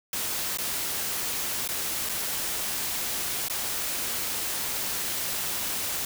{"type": "noise with dropouts", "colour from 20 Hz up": "white", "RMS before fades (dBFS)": -30, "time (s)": [0.13, 6.05], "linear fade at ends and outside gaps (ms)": 2, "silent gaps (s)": [[0.573, 0.585], [1.677, 1.688], [2.09, 2.094], [3.484, 3.498]], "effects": []}